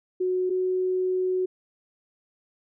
sine tone pair in turn, 367.6 / 369.7 Hz, F#4 / F#4, -11 / -1 cents, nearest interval unison, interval 10 cents, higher second, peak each -22 dBFS, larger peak neither, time 0.2-0.5 / 0.5-1.46 s, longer second, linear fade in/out 10 ms, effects none

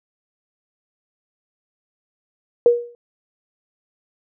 sine tone with exponential decay, 477.4 Hz, A#4, 41 cents sharp, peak -6 dBFS, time 2.66-2.95 s, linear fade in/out 1 ms, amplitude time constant 62 ms, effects none

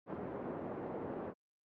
white band-pass noise, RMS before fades -42 dBFS, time 0.06-1.34 s, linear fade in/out 50 ms, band 160 to 520 Hz, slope 12 dB/octave, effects low-pass 2000 Hz 12 dB/octave + Opus 48 kbps

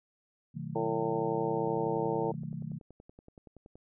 sine chord, B dominant seventh, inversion none, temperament just, 123.47 / 154.34 / 185.21 / 222.2 Hz, B2 / D#3 / F#3 / A3, 0 / -14 / +2 / +17 cents, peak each -44 / -38 / -43 / -43 dBFS, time 0.54-2.79 s, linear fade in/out 20 ms
harmonic tone, 112.5 Hz, A2, 39 cents sharp, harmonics 3 / 4 / 5 / 6 / 7 / 8, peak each -35 / -32 / -38 / -42 / -39 / -37 dBFS, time 0.75-2.32 s, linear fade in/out 10 ms
click train, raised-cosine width 2 ms, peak -38 dBFS, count 23, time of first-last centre 1.68-3.755 s, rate 10.6 Hz
effects none

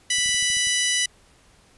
harmonic tone, 987.8 Hz, B5, in tune, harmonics 2 / 3 / 4 / 5 / 6 / 7 / 8 / 9 / 10, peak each -26 / -25 / -30 / -33 / -26 / -35 / -37 / -32 / -29 dBFS, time 0.1-1.06 s, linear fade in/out 5 ms
clicks, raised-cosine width 5 ms, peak -33 dBFS, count 8, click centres 0.185 / 0.26 / 0.292 / 0.345 / 0.426 / 0.502 / 0.569 / 0.671 s
effects pink hiss -56 dBFS RMS until 1.77 s + resampled to 24000 Hz

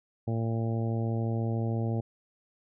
harmonic tone, 113.9 Hz, A#2, 40 cents flat, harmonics 1 / 2 / 3 / 4 / 5 / 6 / 7, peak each -28 / -34 / -38 / -40 / -42 / -44 / -45 dBFS, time 0.27-2.01 s, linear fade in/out 10 ms, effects none

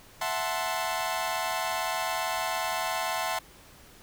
sawtooth chord, F# half-diminished seventh, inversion third, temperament equal with one note detuned, 662.3 / 740 / 880 / 1046.5 Hz, E5 / F#5 / A5 / C6, +8 / 0 / 0 / 0 cents, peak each -30 dBFS, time 0.21-3.39 s, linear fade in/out 5 ms, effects pink hiss -53 dBFS RMS until 4.02 s

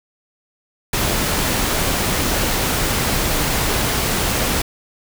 pink noise, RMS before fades -19 dBFS, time 0.93-4.62 s, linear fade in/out 5 ms, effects none

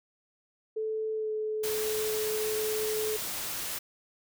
sine tone with pitch glide, 437.1 to 431.3 Hz, A4 to A4, -11 to -35 cents, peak -29 dBFS, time 0.76-3.17 s, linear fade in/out 10 ms, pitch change -24 cents, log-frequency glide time 1.14-1.31 s
white noise, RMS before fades -35 dBFS, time 1.63-3.79 s, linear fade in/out 10 ms
effects none

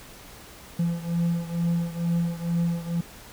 triangle beating tone pair, 169.3 / 171.5 Hz, E3 / F3, +46 / -31 cents, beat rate 2.2 Hz, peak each -23 / -26 dBFS, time 0.79-3.01 s, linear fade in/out 5 ms, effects pink hiss -46 dBFS RMS until 3.32 s

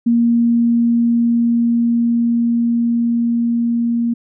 sine tone with level ramp, 234.7 Hz, A#3, 12 cents sharp, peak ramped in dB -10 to -14 dBFS, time 0.06-4.14 s, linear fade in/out 10 ms, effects none

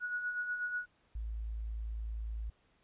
sine tone with tremolo, 1462 Hz, F#6, 21 cents flat, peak -32 dBFS, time 0-0.86 s, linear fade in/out 50 ms, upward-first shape sine, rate 8.2 Hz, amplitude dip 50%
sine tone, 55 Hz, A1, in tune, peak -36 dBFS, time 1.15-2.5 s, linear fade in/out 5 ms
effects pink hiss -71 dBFS RMS until 2.83 s + resampled to 8000 Hz

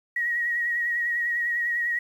sine tone with vibrato, 1900 Hz, A#6, 33 cents sharp, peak -23 dBFS, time 0.16-1.99 s, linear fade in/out 5 ms, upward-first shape sine, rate 10 Hz, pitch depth 36 cents each way, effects 9-bit

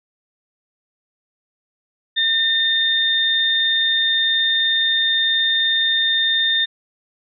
sine tone pair together, 1812 / 3631 Hz, A#6 / A#7, -50 / -46 cents, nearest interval octave, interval 1204 cents, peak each -21 / -16 dBFS, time 2.16-6.66 s, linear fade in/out 20 ms, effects none

